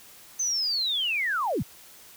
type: linear sweep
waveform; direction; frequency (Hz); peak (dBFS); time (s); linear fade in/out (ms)
sine; down; 6272 to 65.5; -24; 0.39-1.63; 10
effects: white hiss -50 dBFS RMS until 2.16 s